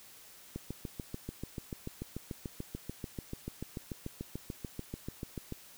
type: click train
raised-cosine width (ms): 3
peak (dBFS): -25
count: 35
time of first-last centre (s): 0.56-5.524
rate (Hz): 6.85
effects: white hiss -55 dBFS RMS until 5.77 s